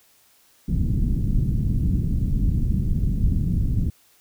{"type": "low-pass noise", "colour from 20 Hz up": "pink", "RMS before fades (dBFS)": -21, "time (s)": [0.68, 3.9], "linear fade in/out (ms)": 5, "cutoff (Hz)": 220, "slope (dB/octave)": 24, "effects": ["white hiss -58 dBFS RMS until 4.2 s"]}